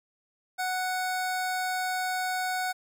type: tone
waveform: 25% pulse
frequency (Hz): 740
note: F#5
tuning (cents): 0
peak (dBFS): -24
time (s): 0.58-2.73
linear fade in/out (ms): 20
effects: none